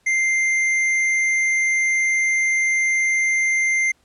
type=tone with hard clipping; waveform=sine; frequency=2093 Hz; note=C7; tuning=in tune; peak=-18 dBFS; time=0.06-3.92 s; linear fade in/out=10 ms; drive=7 dB; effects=pink hiss -62 dBFS RMS until 4.04 s + low-pass 10000 Hz 12 dB/octave